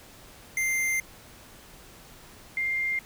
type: tone pair in turn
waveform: square / sine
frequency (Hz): 2093 / 2106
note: C7 / C7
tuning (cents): 0 / +11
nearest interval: unison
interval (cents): 11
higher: second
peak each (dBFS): -25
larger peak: neither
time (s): 0.57-1 / 2.57-2.99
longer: first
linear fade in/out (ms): 2
effects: pink hiss -50 dBFS RMS until 3.05 s